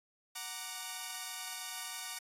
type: chord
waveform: 5% pulse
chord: Gb augmented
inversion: none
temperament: equal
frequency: 740 / 932.3 / 1174.7 Hz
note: Gb5 / Bb5 / D6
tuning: 0 / 0 / 0 cents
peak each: -33 dBFS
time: 0.35-2.19 s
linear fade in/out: 10 ms
effects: AAC 48 kbps